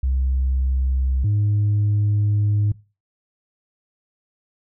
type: tone pair in turn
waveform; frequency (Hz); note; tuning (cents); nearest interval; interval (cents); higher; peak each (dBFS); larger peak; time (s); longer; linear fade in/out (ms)
sine; 65.41 / 103.83; C2 / G#2; 0 / 0; minor sixth; 800; second; -16 / -14; second; 0.03-1.24 / 1.24-2.72; second; 5
effects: noise-tail reverb RT60 0.3 s tail -21 dB re dry + tanh soft clip ceiling -14 dBFS